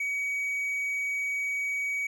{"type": "tone", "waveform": "triangle", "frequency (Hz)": 2262, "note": "C#7", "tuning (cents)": 34, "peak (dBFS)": -26, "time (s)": [0, 2.07], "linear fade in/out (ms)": 5, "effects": []}